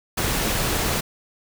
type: noise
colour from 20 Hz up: pink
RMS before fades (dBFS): -23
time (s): 0.17-1.01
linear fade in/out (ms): 10
effects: none